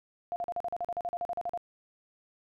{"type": "tone bursts", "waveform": "sine", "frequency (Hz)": 698.5, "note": "F5", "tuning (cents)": 0, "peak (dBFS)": -30, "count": 16, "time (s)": [0.32, 1.575], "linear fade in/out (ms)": 0, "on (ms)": 40, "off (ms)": 41, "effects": []}